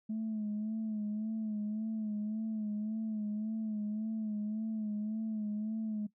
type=tone with vibrato; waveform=sine; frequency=215.2 Hz; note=A3; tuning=38 cents flat; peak=-32 dBFS; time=0.09-6.07 s; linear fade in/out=10 ms; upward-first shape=sine; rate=1.8 Hz; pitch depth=50 cents each way; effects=noise-tail reverb RT60 0.1 s tail -17 dB re dry + tanh soft clip ceiling -30 dBFS